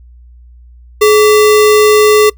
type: tone with sample-and-hold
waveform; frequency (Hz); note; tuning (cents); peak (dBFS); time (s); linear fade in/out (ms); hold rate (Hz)
sine; 424.2; G#4; +37; -3; 1.01-2.3; 10; 1575
effects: noise-tail reverb RT60 0.1 s tail -22 dB re dry + added 60 Hz sine -35 dBFS peak until 2.37 s